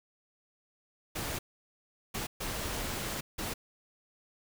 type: noise bursts at uneven times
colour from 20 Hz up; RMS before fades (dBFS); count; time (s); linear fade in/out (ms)
pink; -36; 4; 1.15-1.39 / 2.14-2.27 / 2.4-3.21 / 3.38-3.54; 10
effects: none